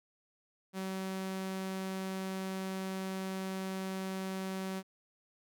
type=tone; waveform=sawtooth; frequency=190 Hz; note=F#3; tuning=46 cents sharp; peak=-32 dBFS; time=0.73-4.83 s; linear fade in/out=50 ms; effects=none